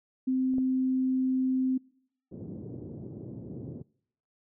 sine tone, 259.5 Hz, C4, 14 cents flat, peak -24 dBFS, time 0.27-1.78 s, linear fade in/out 10 ms
clicks, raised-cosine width 2 ms, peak -37 / -27 dBFS, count 2, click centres 0.538 / 0.583 s
pink band-pass noise, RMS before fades -41 dBFS, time 2.31-3.83 s, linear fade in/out 20 ms, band 100 to 400 Hz, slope 24 dB/octave
effects noise-tail reverb RT60 0.7 s tail -25 dB re dry

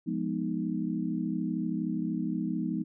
sine chord, F half-diminished seventh, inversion none, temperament equal, 174.61 / 207.7 / 246.9 / 311.1 Hz, F3 / Ab3 / Cb4 / Eb4, 0 / 0 / 0 / 0 cents, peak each -34 dBFS, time 0.06-2.84 s, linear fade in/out 20 ms, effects none

